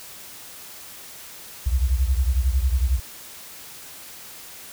sine beating tone pair, 61.74 / 72.74 Hz, B1 / D2, 0 / -16 cents, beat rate 11 Hz, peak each -19 / -23 dBFS, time 1.66-3 s, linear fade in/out 10 ms, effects white hiss -41 dBFS RMS until 4.72 s

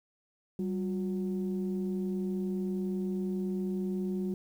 sine tone pair together, 192.7 / 360.5 Hz, G3 / F#4, -29 / -45 cents, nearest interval major seventh, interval 1084 cents, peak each -30 / -35 dBFS, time 0.59-4.34 s, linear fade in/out 2 ms, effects tanh soft clip ceiling -24 dBFS + 10-bit

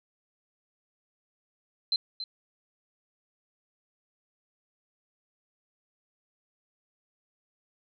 sine tone with echo, 4100 Hz, C8, 36 cents flat, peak -23 dBFS, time 1.92-1.96 s, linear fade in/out 2 ms, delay 280 ms, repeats 1, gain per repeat -10 dB, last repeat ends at 2.24 s, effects none

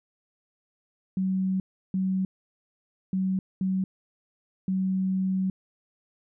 sine tone bursts at uneven times, 188.8 Hz, F#3, 35 cents sharp, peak -23 dBFS, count 5, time 1.17-1.6 / 1.94-2.25 / 3.13-3.39 / 3.61-3.84 / 4.68-5.5 s, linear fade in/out 2 ms, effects none

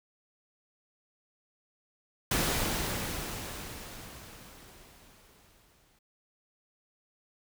pink noise with exponential decay, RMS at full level -27 dBFS, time 2.31-5.99 s, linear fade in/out 5 ms, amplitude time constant 800 ms, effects none

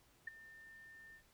sine tone with ADSR envelope, 1800 Hz, A6, 39 cents sharp, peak -38 dBFS, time 0.27-1.23 s, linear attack 6 ms, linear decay 13 ms, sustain -17 dB, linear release 87 ms, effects pink hiss -70 dBFS RMS until 1.33 s

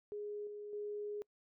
sine tone with level steps, 415.3 Hz, G#4, in tune, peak -40 / -44 / -39 dBFS, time 0.12-1.22 s, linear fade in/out 0 ms, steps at 0.47 / 0.73 s, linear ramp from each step 2 ms, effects noise-tail reverb RT60 0.1 s tail -26 dB re dry

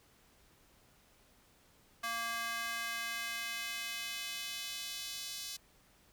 square tone with high-pass filter sweep, 231.4 Hz, A#3, 13 cents flat, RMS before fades -40 dBFS, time 2.03-5.57 s, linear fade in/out 10 ms, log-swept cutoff 1200 to 4400 Hz, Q 1.4, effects pink hiss -66 dBFS RMS until 6.12 s

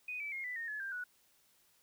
sine tone with pitch steps, 2489 / 2309 / 2142 / 1987 / 1843.2 / 1709.9 / 1586.2 / 1471.4 Hz, D#7 / D7 / C7 / B6 / A#6 / A6 / G6 / F#6, 0 / -30 / +40 / +10 / -20 / -50 / +20 / -10 cents, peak -38 dBFS, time 0.08-1.04 s, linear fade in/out 5 ms, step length 120 ms, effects white hiss -70 dBFS RMS until 1.82 s

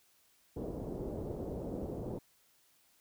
white low-pass noise, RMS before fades -40 dBFS, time 0.56-2.19 s, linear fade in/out 10 ms, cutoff 520 Hz, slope 24 dB/octave, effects white hiss -69 dBFS RMS until 3 s

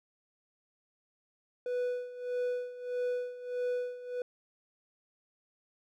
triangle tone with tremolo, 493.9 Hz, B4, in tune, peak -27 dBFS, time 1.66-4.22 s, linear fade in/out 2 ms, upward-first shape sine, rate 1.6 Hz, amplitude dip 80%, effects none

